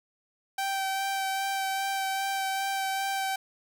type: tone with vibrato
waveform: sawtooth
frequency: 777 Hz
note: G5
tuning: 16 cents flat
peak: -24 dBFS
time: 0.58-3.36 s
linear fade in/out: 5 ms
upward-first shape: sine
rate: 2.5 Hz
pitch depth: 14 cents each way
effects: none